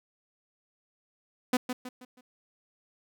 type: tone with echo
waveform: sawtooth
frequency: 251.3 Hz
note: B3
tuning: 30 cents sharp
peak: -18 dBFS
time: 1.53-1.57 s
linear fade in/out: 5 ms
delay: 160 ms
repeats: 4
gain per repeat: -8 dB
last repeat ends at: 2.21 s
effects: none